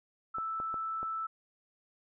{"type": "tone", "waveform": "sine", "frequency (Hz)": 1318.5, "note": "E6", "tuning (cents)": 0, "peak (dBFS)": -33, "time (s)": [0.34, 1.27], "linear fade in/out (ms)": 10}
{"type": "clicks", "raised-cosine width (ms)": 1, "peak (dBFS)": -29, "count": 4, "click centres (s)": [0.384, 0.601, 0.742, 1.03]}
{"effects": []}